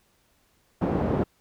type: band-pass noise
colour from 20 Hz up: pink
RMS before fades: -25 dBFS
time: 0.81-1.24 s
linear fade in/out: 10 ms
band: 120 to 630 Hz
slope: 12 dB/octave
effects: pink hiss -66 dBFS RMS until 1.4 s